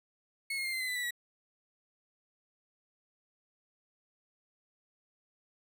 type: tone with pitch steps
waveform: 35% pulse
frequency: 2187 / 2148 / 2110 / 2073 / 2036 / 1999.7 / 1964.2 / 1929.4 Hz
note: C#7 / C7 / C7 / C7 / C7 / B6 / B6 / B6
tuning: -24 / +45 / +14 / -17 / -48 / +21 / -10 / -41 cents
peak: -31 dBFS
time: 0.5-1.108 s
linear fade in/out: 5 ms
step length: 76 ms
effects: none